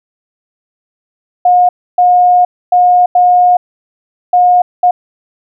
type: tone bursts at uneven times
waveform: sine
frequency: 718 Hz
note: F5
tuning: 48 cents sharp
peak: -4 dBFS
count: 6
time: 1.45-1.69 / 1.98-2.45 / 2.72-3.06 / 3.15-3.57 / 4.33-4.62 / 4.83-4.91 s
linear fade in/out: 5 ms
effects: none